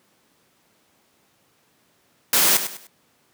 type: noise with echo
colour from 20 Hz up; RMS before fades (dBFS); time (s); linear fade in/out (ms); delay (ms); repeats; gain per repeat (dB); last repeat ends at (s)
white; -17; 2.33-2.57; 2; 100; 3; -10; 2.87
effects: pink hiss -62 dBFS RMS until 3.33 s + high-pass 150 Hz 12 dB/octave